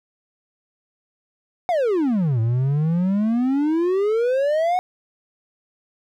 triangle exponential two-way sweep, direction down then up, 745 to 110 to 745 Hz, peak -15 dBFS, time 1.69-4.79 s, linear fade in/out 0 ms, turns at 2.4 s, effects none

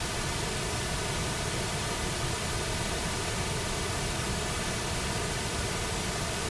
pink noise with comb filter, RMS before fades -31 dBFS, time 0-6.49 s, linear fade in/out 5 ms, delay 3.7 ms, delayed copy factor -0.5, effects resampled to 24000 Hz

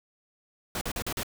pink noise bursts, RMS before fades -32 dBFS, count 5, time 0.75-1.232 s, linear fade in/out 2 ms, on 62 ms, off 43 ms, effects none

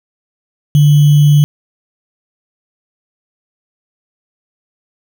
sine tone with sample-and-hold, 146.83 Hz, D3, in tune, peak -4 dBFS, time 0.75-1.44 s, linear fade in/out 0 ms, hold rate 3150 Hz, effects none

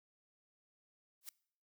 blue noise with exponential growth, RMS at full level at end -42 dBFS, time 1.21-1.29 s, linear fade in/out 2 ms, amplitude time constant 16 ms, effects noise-tail reverb RT60 0.6 s tail -23 dB re dry

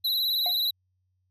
square tone with vibrato, 3951 Hz, B7, in tune, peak -24 dBFS, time 0.04-0.71 s, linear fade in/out 10 ms, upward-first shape triangle, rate 19 Hz, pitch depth 74 cents each way
triangle tone with exponential decay, 714 Hz, F5, 38 cents sharp, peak -25 dBFS, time 0.46-0.57 s, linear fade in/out 2 ms, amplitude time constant 22 ms
effects added 92 Hz sine -70 dBFS peak until 1.3 s

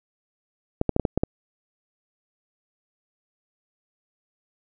clicks, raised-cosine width 2 ms, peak -7 dBFS, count 7, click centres 0.814 / 0.893 / 0.964 / 0.997 / 1.052 / 1.176 / 1.235 s, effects none

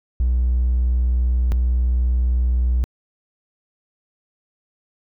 triangle tone pair in turn, 61.5 / 61.5 Hz, B1 / B1, -7 / -7 cents, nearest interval unison, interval 0 cents, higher neither, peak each -12 dBFS, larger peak neither, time 0.2-1.52 / 1.52-2.84 s, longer neither, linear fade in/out 0 ms, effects tanh soft clip ceiling -11 dBFS

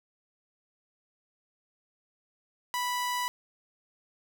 sawtooth tone, 986 Hz, B5, 3 cents flat, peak -25 dBFS, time 2.74-3.28 s, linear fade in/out 0 ms, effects none

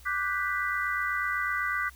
sine chord, G major seventh, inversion second, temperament equal, 1174.7 / 1480 / 1568 / 1975.5 Hz, D6 / F#6 / G6 / B6, 0 / 0 / 0 / 0 cents, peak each -32 / -32 / -35 / -31 dBFS, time 0.05-1.9 s, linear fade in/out 20 ms, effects added 64 Hz sine -50 dBFS peak until 1.95 s + white hiss -56 dBFS RMS until 1.95 s

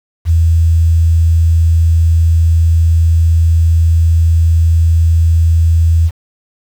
sine tone with quantisation, 82.41 Hz, E2, in tune, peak -6 dBFS, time 0.25-6.11 s, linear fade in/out 50 ms, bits 6, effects none

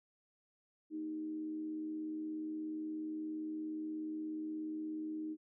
sine tone with frequency modulation, 311.1 Hz, D#4, in tune, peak -38 dBFS, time 0.9-5.37 s, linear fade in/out 50 ms, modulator 83.1 Hz, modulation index 0.3, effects none

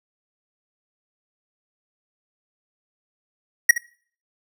square tone with echo, 1899 Hz, A#6, 32 cents sharp, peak -8 dBFS, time 3.69-3.71 s, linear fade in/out 5 ms, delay 70 ms, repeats 1, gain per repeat -14 dB, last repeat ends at 3.78 s, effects noise-tail reverb RT60 0.5 s tail -23 dB re dry

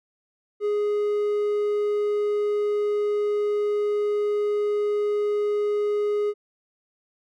triangle tone, 415.4 Hz, G#4, in tune, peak -19 dBFS, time 0.6-6.34 s, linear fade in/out 50 ms, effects none

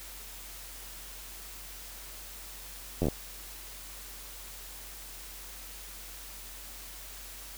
slowing click train, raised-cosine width 2 ms, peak -15 dBFS, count 6, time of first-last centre 3.02-3.085 s, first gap 11 ms, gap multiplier 1.08, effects added 46 Hz sine -49 dBFS peak until 7.57 s + white hiss -46 dBFS RMS until 7.57 s

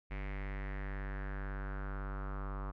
square tone with low-pass filter sweep, 49.02 Hz, G1, 1 cent sharp, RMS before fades -40 dBFS, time 0.1-2.72 s, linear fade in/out 20 ms, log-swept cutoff 2200 to 1200 Hz, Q 4.5, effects none

